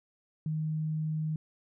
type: tone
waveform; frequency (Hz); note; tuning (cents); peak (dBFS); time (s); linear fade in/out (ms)
sine; 155.9; D#3; +4; -29; 0.46-1.36; 2
effects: none

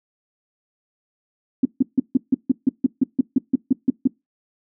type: tone bursts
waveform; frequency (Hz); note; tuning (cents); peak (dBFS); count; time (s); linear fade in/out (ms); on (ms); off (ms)
sine; 261.6; C4; 0; -11; 15; 1.63-4.075; 5; 23; 150
effects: noise-tail reverb RT60 0.2 s tail -23 dB re dry

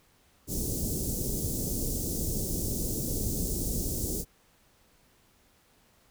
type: band-stop noise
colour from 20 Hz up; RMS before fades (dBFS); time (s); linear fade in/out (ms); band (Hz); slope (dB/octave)
pink; -31; 0.47-4.25; 50; 440 to 6100; 24
effects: pink hiss -64 dBFS RMS until 6.1 s

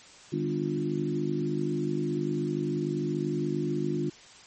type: harmonic tone with a mistuned harmonic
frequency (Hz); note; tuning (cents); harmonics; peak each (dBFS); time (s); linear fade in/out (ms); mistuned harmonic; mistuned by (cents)
50.2; G1; +42; 3 / 4 / 5 / 6 / 7; -32 / -35 / -36 / -33 / -31; 0.32-4.1; 10; 6; -18
effects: white hiss -51 dBFS RMS until 4.46 s + MP3 32 kbps

